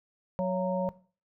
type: harmonic tone with a mistuned harmonic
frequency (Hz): 185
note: F#3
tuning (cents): 0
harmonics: 1 / 3 / 4 / 5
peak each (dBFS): -30 / -29 / -41 / -37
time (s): 0.39-0.89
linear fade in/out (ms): 0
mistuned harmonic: 4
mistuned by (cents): -140
effects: noise-tail reverb RT60 0.4 s tail -18 dB re dry